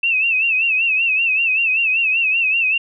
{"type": "tone with vibrato", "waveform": "sine", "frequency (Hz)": 2637, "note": "E7", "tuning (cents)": 0, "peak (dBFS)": -14, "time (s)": [0.03, 2.78], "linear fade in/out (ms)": 5, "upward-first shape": "sine", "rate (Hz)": 5.2, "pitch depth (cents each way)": 91, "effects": []}